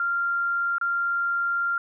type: tone with dropouts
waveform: sine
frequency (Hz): 1389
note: F6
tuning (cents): -10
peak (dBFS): -22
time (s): 0-1.78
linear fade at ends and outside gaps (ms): 2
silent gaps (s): 0.783-0.812
effects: none